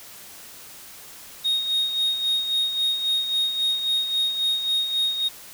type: tone with tremolo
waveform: sine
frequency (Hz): 3729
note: A#7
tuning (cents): 0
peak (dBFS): -16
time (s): 1.44-5.29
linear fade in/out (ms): 20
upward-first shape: sine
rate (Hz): 3.7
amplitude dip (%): 65
effects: tanh soft clip ceiling -18 dBFS + white hiss -43 dBFS RMS until 5.53 s